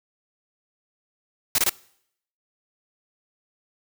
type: noise bursts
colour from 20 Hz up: white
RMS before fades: -20 dBFS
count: 3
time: 1.55-1.695 s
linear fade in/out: 2 ms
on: 33 ms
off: 23 ms
effects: noise-tail reverb RT60 0.7 s tail -23 dB re dry